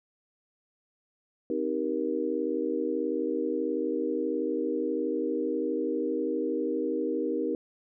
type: chord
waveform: sine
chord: C minor seventh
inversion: none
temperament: just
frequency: 261.6 / 314 / 392.4 / 470.9 Hz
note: C4 / Eb4 / G4 / Bb4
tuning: 0 / +16 / +2 / +18 cents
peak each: -34 / -31 / -33 / -31 dBFS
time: 1.5-7.55 s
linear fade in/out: 2 ms
effects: none